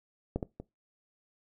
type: clicks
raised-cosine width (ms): 2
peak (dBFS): -17 / -20 / -27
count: 3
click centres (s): 0.36 / 0.428 / 0.6
effects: noise-tail reverb RT60 0.2 s tail -20 dB re dry